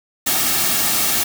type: noise with comb filter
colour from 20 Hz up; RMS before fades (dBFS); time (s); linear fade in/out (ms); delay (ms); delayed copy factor
white; -18; 0.26-1.24; 10; 2; -0.5
effects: none